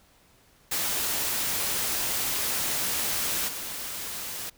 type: noise with level steps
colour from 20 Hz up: white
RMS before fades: -28 / -35 dBFS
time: 0.71-4.5 s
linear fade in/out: 10 ms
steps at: 3.47 s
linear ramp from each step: 20 ms
effects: pink hiss -60 dBFS RMS until 4.57 s